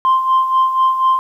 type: tone with tremolo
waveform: sine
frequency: 1046.5 Hz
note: C6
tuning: in tune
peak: -7 dBFS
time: 0.05-1.19 s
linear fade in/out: 0 ms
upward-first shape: sine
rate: 4.1 Hz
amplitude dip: 65%
effects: tanh soft clip ceiling -7 dBFS + 8-bit